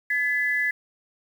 sine tone pair together, 1716 / 2007 Hz, A6 / B6, -44 / +27 cents, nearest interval minor third, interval 271 cents, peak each -24 dBFS, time 0.1-0.71 s, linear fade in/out 5 ms, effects 8-bit

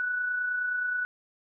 sine tone with amplitude modulation, 1480 Hz, F#6, in tune, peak -25 dBFS, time 0-1.05 s, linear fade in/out 0 ms, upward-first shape sine, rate 29.5 Hz, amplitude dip 35%, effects none

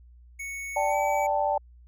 square tone with pitch glide, 2217 to 2285 Hz, C#7 to D7, 0 to -48 cents, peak -34 dBFS, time 0.39-1.27 s, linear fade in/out 10 ms, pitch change +52 cents, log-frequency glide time 0.89-0.95 s
sine chord, D suspended fourth, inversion none, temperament equal, 587.3 / 784 / 880 Hz, D5 / G5 / A5, 0 / 0 / 0 cents, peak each -27 dBFS, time 0.76-1.58 s, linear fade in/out 5 ms
effects added 60 Hz sine -49 dBFS peak until 1.87 s

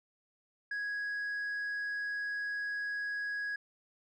sine tone, 1661.2 Hz, G#6, in tune, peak -31 dBFS, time 0.71-3.56 s, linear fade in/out 5 ms, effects tanh soft clip ceiling -33 dBFS

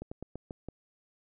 slowing click train, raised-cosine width 2 ms, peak -26 dBFS, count 6, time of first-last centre 0.02-0.686 s, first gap 95 ms, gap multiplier 1.17, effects none

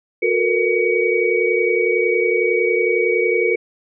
sine tone cluster, 363.4 / 445.7 / 476.6 / 2259 Hz, F#4 / A4 / A#4 / C#7, -31 / +22 / +38 / +32 cents, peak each -20 dBFS, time 0.22-3.56 s, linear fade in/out 10 ms, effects none

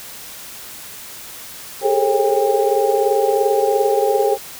sine tone cluster, 403.2 / 420.7 / 443.7 / 536 / 801 Hz, G4 / G#4 / A4 / C5 / G5, +49 / +22 / +14 / +42 / +37 cents, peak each -20 dBFS, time 1.81-4.38 s, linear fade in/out 50 ms, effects white hiss -35 dBFS RMS until 4.59 s

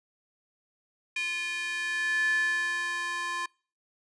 square tone with high-pass filter sweep, 347.6 Hz, F4, 8 cents flat, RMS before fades -30 dBFS, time 1.16-3.46 s, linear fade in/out 5 ms, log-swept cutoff 2300 to 1300 Hz, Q 8.2, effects noise-tail reverb RT60 0.4 s tail -26 dB re dry + resampled to 22050 Hz

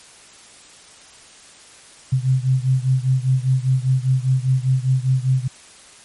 sine beating tone pair, 128.5 / 133.5 Hz, C3 / C3, -31 / +35 cents, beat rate 5 Hz, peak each -17 / -19 dBFS, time 2.12-5.48 s, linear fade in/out 10 ms, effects white hiss -45 dBFS RMS until 6.04 s + MP3 48 kbps

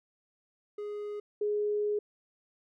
triangle / sine tone pair in turn, 415.3 / 416.9 Hz, G#4 / G#4, 0 / +7 cents, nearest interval unison, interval 7 cents, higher second, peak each -33 / -27 dBFS, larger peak second, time 0.78-1.2 / 1.41-1.99 s, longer second, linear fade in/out 5 ms, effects none

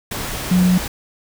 sine tone in noise, 181.5 Hz, F#3, 33 cents flat, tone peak -11 dBFS, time 0.51-0.78 s, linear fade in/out 5 ms, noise pink, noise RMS -26 dBFS, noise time 0.11-0.88 s, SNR +12 dB, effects none

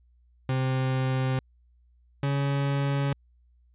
40% pulse tone pair in turn, 130.7 / 140.03 Hz, C3 / C#3, -1 / +18 cents, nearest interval minor second, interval 119 cents, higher second, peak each -23 dBFS, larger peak neither, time 0.49-1.39 / 2.23-3.13 s, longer neither, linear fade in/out 2 ms, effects added 60 Hz sine -58 dBFS peak until 3.74 s + resampled to 8000 Hz

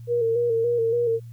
sine tone with vibrato, 466.2 Hz, A#4, in tune, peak -19 dBFS, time 0.07-1.2 s, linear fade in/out 50 ms, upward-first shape square, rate 3.5 Hz, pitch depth 41 cents each way, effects added 117 Hz sine -37 dBFS peak until 1.32 s + white hiss -64 dBFS RMS until 1.32 s

